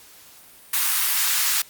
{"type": "high-pass noise", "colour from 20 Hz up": "white", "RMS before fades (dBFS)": -21, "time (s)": [0.73, 1.62], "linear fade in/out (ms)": 5, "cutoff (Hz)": 1000, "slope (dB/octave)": 24, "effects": ["white hiss -48 dBFS RMS until 1.69 s", "Opus 48 kbps"]}